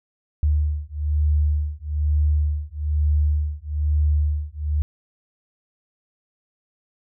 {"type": "beating tone pair", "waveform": "sine", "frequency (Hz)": [74.3, 75.4], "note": ["D2", "D2"], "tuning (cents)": [21, 46], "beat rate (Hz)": 1.1, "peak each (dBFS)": -21, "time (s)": [0.43, 4.82], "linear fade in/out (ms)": 0, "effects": []}